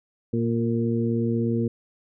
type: harmonic tone with a mistuned harmonic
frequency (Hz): 116.54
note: A#2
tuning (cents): 0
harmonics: 1 / 2 / 3 / 4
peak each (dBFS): -26 / -24 / -29 / -30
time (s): 0.33-1.68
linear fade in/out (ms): 5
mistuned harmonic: 4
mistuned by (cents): -19
effects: none